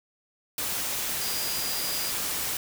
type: tone in noise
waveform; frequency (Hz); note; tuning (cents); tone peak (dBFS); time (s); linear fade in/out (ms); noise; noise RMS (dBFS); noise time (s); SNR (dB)
sine; 4876; D#8; -36; -34; 1.21-2.11; 2; white; -30; 0.58-2.57; -7
effects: none